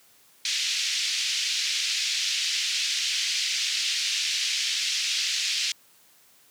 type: band-pass noise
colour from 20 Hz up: white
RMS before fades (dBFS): -27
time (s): 0.45-5.72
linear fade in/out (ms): 2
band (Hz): 2300 to 5700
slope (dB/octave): 24
effects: white hiss -58 dBFS RMS until 6.5 s + high-pass 80 Hz 12 dB/octave